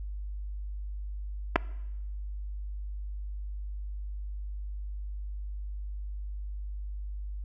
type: clicks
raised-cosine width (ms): 0.5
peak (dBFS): -7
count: 2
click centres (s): 1.558 / 1.561
effects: noise-tail reverb RT60 1.0 s tail -21 dB re dry + added 50 Hz sine -34 dBFS peak until 7.44 s